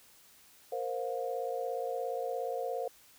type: chord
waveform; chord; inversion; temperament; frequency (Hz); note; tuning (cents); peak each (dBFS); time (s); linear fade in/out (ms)
sine; Bb suspended second; none; equal with one note detuned; 466.2 / 523.3 / 710.7; Bb4 / C5 / F5; 0 / 0 / +30; -37 / -36 / -38; 0.72-2.88; 5
effects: white hiss -60 dBFS RMS until 3.18 s